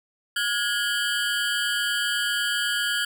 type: ring-modulated tone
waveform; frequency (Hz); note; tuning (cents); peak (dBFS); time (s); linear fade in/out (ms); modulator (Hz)
25% pulse; 1544; G6; -27; -16; 0.36-3.05; 5; 114
effects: none